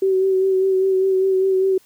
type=tone with vibrato; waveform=sine; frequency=380.5 Hz; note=F#4; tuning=48 cents sharp; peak=-14 dBFS; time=0.02-1.78 s; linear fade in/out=5 ms; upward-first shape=sine; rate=5 Hz; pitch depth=25 cents each way; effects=white hiss -55 dBFS RMS until 1.85 s